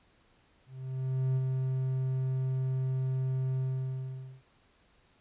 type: tone with ADSR envelope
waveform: triangle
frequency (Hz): 130.81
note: C3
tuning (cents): 0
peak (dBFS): -23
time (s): 0.66-4.43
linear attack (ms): 700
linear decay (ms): 43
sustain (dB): -3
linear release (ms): 830
effects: pink hiss -66 dBFS RMS until 5.2 s + resampled to 8000 Hz